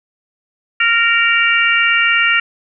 harmonic tone, 463.8 Hz, A#4, 9 cents flat, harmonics 3 / 4 / 5 / 6, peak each -16 / -16 / -16 / -16 dBFS, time 0.8-2.4 s, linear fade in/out 5 ms, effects none

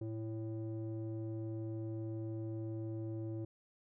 square tone with low-pass filter, 110.9 Hz, A2, 14 cents sharp, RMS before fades -41 dBFS, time 0.01-3.45 s, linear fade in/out 5 ms, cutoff 420 Hz, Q 6.5, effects none

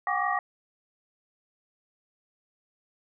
sine tone cluster, 733 / 799 / 1142 / 1188 / 1889 Hz, F#5 / G5 / D6 / D6 / A#6, -16 / +33 / -49 / +20 / +22 cents, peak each -31 dBFS, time 0.07-0.39 s, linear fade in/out 2 ms, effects none

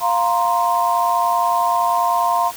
sine chord, F suspended fourth, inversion none, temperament equal with one note detuned, 698.5 / 936.1 / 1046.5 Hz, F5 / Bb5 / C6, 0 / +7 / 0 cents, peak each -19 dBFS, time 0-2.52 s, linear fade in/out 50 ms, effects white hiss -35 dBFS RMS until 2.56 s

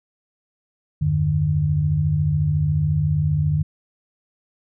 sine tone cluster, 82.2 / 96.4 / 150.2 Hz, E2 / G2 / D3, -4 / -28 / +39 cents, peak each -26 / -24 / -18 dBFS, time 1.01-3.63 s, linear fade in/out 10 ms, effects none

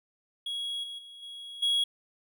triangle tone with level steps, 3322 Hz, G#7, in tune, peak -30 / -36 / -44 / -39 / -22 dBFS, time 0.46-1.84 s, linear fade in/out 5 ms, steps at 0.83 / 0.98 / 1.22 / 1.62 s, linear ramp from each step 10 ms, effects none

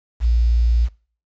sine tone with quantisation, 58.27 Hz, A#1, in tune, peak -13 dBFS, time 0.2-0.89 s, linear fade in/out 50 ms, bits 7, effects noise-tail reverb RT60 0.4 s tail -21 dB re dry + resampled to 16000 Hz

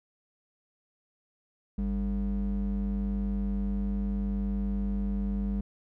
triangle ring-modulated tone, 125.1 Hz, B2, 23 cents sharp, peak -22 dBFS, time 1.78-5.61 s, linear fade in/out 5 ms, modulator 74.7 Hz, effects none

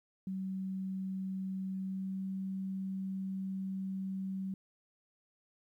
sine tone with pitch glide, 190 to 191.21 Hz, F#3 to G3, +46 to -43 cents, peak -35 dBFS, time 0.27-4.54 s, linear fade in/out 2 ms, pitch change +11 cents, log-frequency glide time 1.73-2.26 s, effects 12-bit

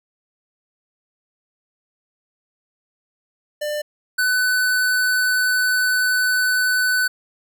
square tone pair in turn, 596 / 1501.8 Hz, D5 / F#6, +25 / +25 cents, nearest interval octave + major third, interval 1600 cents, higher second, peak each -23 / -17 dBFS, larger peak second, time 3.61-3.82 / 4.18-7.08 s, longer second, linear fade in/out 10 ms, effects none

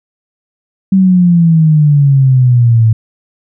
sine exponential sweep, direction down, 193.8 to 110 Hz, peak -4 dBFS, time 0.92-2.93 s, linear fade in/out 5 ms, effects none

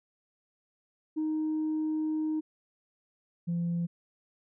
sine tone pair in turn, 311.1 / 171.2 Hz, D#4 / F3, 0 / -34 cents, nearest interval minor seventh, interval 1034 cents, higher first, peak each -26 dBFS, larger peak neither, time 1.16-2.41 / 3.47-3.87 s, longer first, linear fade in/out 20 ms, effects tanh soft clip ceiling -25 dBFS

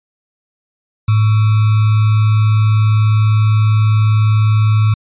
sine tone with sample-and-hold, 107.4 Hz, A2, 41 cents flat, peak -8 dBFS, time 1.08-4.94 s, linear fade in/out 5 ms, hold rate 1225 Hz, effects resampled to 8000 Hz

